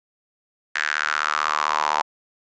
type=tone with high-pass filter sweep; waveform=sawtooth; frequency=75.8 Hz; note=D#2; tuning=45 cents flat; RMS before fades=-23 dBFS; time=0.75-2.02 s; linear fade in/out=5 ms; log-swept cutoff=1700 to 900 Hz; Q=4.8; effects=resampled to 16000 Hz